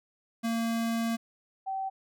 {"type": "tone pair in turn", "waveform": ["square", "sine"], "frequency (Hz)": [229.1, 770.6], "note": ["A#3", "G5"], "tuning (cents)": [-30, -30], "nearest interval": "octave + major sixth", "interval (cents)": 2100, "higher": "second", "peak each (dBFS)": [-28, -30], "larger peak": "first", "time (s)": [[0.43, 1.17], [1.66, 1.9]], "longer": "first", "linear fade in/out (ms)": 20, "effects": []}